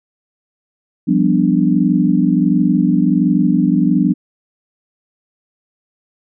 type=chord; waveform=sine; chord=G dominant seventh; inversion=third; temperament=equal with one note detuned; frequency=174.61 / 196 / 247.7 / 293.7 Hz; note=F3 / G3 / B3 / D4; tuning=0 / 0 / +5 / 0 cents; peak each=-16 dBFS; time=1.07-4.14 s; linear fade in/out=20 ms; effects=none